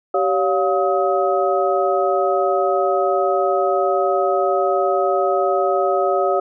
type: tone cluster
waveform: sine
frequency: 386.3 / 565 / 708 / 1268 Hz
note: G4 / C#5 / F5 / D#6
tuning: -25 / +33 / +23 / +32 cents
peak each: -20 / -20 / -20 / -23 dBFS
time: 0.14-6.4 s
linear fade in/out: 5 ms
effects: none